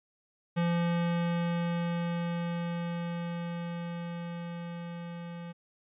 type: tone with level ramp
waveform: square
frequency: 171.3 Hz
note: F3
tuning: 33 cents flat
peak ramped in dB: -26 to -40 dBFS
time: 0.56-5.53 s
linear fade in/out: 20 ms
effects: resampled to 8000 Hz